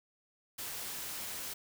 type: noise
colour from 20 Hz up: white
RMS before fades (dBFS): -41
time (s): 0.58-1.54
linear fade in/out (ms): 10
effects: none